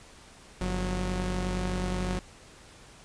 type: tone pair together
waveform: sawtooth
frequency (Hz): 48.35 / 182.4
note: G1 / F#3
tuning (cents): -23 / -24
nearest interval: octave + major seventh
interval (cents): 2299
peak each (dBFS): -27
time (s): 0.61-2.19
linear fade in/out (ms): 0
effects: pink hiss -52 dBFS RMS until 3.04 s + resampled to 22050 Hz